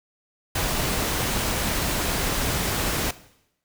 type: noise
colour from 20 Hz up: pink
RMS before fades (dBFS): -25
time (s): 0.55-3.11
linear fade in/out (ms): 5
effects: noise-tail reverb RT60 0.8 s tail -17 dB re dry